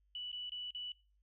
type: tone with dropouts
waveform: sine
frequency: 2960 Hz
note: F#7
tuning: in tune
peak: -40 dBFS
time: 0.15-0.92 s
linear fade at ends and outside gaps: 2 ms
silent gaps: 0.317-0.328 / 0.496-0.519 / 0.707-0.748 s
effects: noise-tail reverb RT60 0.3 s tail -20 dB re dry + added 50 Hz sine -70 dBFS peak until 1.22 s